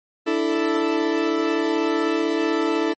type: chord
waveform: 40% pulse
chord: D suspended second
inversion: none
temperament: equal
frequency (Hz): 293.7 / 329.6 / 440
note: D4 / E4 / A4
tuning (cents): 0 / 0 / 0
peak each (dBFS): -25 / -21 / -23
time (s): 0.26-2.94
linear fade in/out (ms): 20
effects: low-pass 4000 Hz 12 dB/octave + MP3 32 kbps